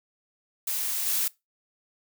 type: noise with level steps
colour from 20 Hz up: blue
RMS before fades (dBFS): -29 / -26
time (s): 0.67-1.28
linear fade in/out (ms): 5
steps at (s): 1.06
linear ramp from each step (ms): 10
effects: noise-tail reverb RT60 0.2 s tail -21 dB re dry